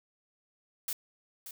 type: noise with echo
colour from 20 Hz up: blue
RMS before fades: -34 dBFS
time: 0.88-0.93 s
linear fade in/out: 2 ms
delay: 580 ms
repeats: 1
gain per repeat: -10 dB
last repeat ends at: 1.51 s
effects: none